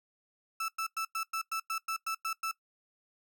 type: tone bursts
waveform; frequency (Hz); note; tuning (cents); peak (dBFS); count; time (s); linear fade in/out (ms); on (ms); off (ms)
35% pulse; 1318.5; E6; 0; -30; 11; 0.6-2.514; 5; 84; 99
effects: noise-tail reverb RT60 0.1 s tail -18 dB re dry